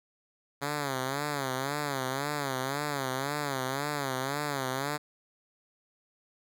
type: tone with vibrato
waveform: 5% pulse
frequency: 138.59 Hz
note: C#3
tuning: in tune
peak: -19 dBFS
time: 0.61-4.98 s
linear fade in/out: 20 ms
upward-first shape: sine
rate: 1.9 Hz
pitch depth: 120 cents each way
effects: none